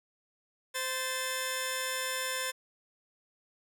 10% pulse tone pair together, 519.2 / 1760 Hz, C5 / A6, -13 / 0 cents, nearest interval octave + major sixth, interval 2113 cents, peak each -26 dBFS, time 0.74-2.52 s, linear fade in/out 20 ms, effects none

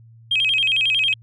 sine tone with vibrato, 2855 Hz, F7, 37 cents sharp, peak -15 dBFS, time 0.31-1.14 s, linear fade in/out 5 ms, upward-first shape square, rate 11 Hz, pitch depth 200 cents each way, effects tanh soft clip ceiling -11 dBFS + added 114 Hz sine -44 dBFS peak until 1.22 s

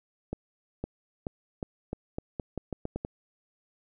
accelerating click train, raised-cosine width 2 ms, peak -19 dBFS, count 12, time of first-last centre 0.33-3.049 s, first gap 510 ms, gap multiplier 0.84, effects none

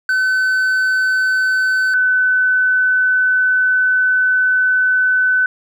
triangle / sine tone pair in turn, 1518 / 1508.4 Hz, F#6 / F#6, +44 / +33 cents, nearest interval unison, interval 11 cents, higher first, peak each -11 dBFS, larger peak neither, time 0.09-1.94 / 1.94-5.46 s, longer second, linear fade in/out 2 ms, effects none

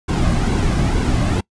brown noise with flanger, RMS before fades -17 dBFS, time 0.08-1.41 s, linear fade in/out 10 ms, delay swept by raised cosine 1.6 to 2.22 ms, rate 2.2 Hz, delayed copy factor -0.5, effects noise-tail reverb RT60 0.1 s tail -24 dB re dry + resampled to 22050 Hz

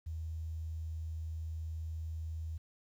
sine tone with quantisation, 80.3 Hz, E2, 45 cents flat, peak -37 dBFS, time 0.06-2.58 s, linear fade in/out 10 ms, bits 11, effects none

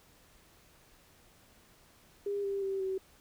sine tone with pitch steps, 403.8 / 395.9 / 388.2 / 380.7 Hz, G#4 / G4 / G4 / F#4, -49 / +17 / -17 / +49 cents, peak -31 dBFS, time 2.26-2.98 s, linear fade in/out 5 ms, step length 180 ms, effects pink hiss -62 dBFS RMS until 3.2 s

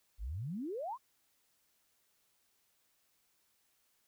sine exponential sweep, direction up, 45 to 1123 Hz, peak -37 dBFS, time 0.18-0.98 s, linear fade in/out 50 ms, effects white hiss -75 dBFS RMS until 4.07 s

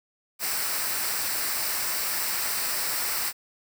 white noise with comb filter, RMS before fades -28 dBFS, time 0.39-3.33 s, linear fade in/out 50 ms, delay 0.3 ms, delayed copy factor -0.55, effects none

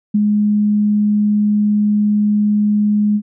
sine tone with ADSR envelope, 208.7 Hz, G#3, 9 cents sharp, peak -9 dBFS, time 0.14-3.22 s, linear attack 10 ms, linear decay 25 ms, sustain -2 dB, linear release 64 ms, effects none

